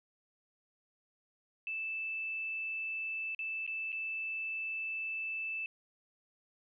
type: tone with dropouts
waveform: sine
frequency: 2637 Hz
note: E7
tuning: in tune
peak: -35 dBFS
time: 1.67-5.66 s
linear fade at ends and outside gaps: 1 ms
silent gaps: 3.348-3.391 / 3.665-3.676 / 3.92-3.927 s
effects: none